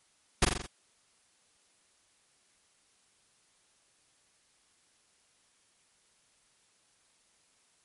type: noise with echo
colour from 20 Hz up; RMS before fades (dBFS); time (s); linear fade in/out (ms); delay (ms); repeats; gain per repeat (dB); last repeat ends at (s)
pink; -22; 0.42-0.45; 5; 43; 5; -4; 0.665
effects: white hiss -68 dBFS RMS until 7.84 s + MP3 48 kbps